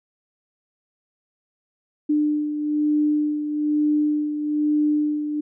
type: beating tone pair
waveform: sine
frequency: 299.1 / 300.2 Hz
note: D4 / D4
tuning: +32 / +38 cents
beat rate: 1.1 Hz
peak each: -19 / -27 dBFS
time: 2.09-5.41 s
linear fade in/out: 10 ms
effects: none